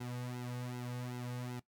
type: tone with flanger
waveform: sawtooth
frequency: 123.47 Hz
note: B2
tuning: in tune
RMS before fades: -42 dBFS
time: 0-1.6 s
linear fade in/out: 10 ms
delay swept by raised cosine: 1.7 to 3 ms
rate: 2.6 Hz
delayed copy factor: -0.9
effects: noise-tail reverb RT60 0.1 s tail -17 dB re dry